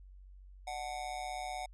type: tone with amplitude modulation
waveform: square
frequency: 740 Hz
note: F#5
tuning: in tune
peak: -35 dBFS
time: 0.67-1.66 s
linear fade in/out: 5 ms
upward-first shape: sine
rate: 136 Hz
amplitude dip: 80%
effects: added 47 Hz sine -51 dBFS peak until 1.73 s + resampled to 24000 Hz